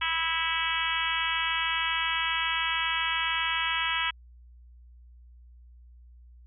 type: harmonic tone with a mistuned harmonic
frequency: 327.3 Hz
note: E4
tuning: 12 cents flat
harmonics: 3 / 4 / 5 / 6 / 7 / 8 / 9 / 10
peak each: -34 / -34 / -34 / -34 / -34 / -34 / -34 / -34 dBFS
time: 0.01-4.11 s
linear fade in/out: 10 ms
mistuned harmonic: 7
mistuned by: -20 cents
effects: added 60 Hz sine -49 dBFS peak until 6.46 s